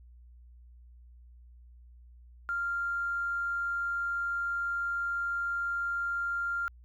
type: tone with tanh clipping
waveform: triangle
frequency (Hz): 1393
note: F6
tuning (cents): -5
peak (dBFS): -29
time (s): 2.49-6.68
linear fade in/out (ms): 0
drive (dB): 3
effects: added 60 Hz sine -51 dBFS peak until 6.84 s